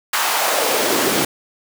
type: noise with high-pass filter sweep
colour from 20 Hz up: pink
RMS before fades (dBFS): -18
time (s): 0.13-1.25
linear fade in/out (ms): 5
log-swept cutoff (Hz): 1100 to 230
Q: 1.8
effects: none